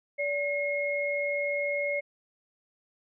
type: tone pair together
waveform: sine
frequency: 576 / 2157 Hz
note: D5 / C#7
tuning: -34 / -48 cents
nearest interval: octave + major seventh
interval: 2286 cents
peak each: -29 / -30 dBFS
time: 0.18-2.01 s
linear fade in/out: 20 ms
effects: none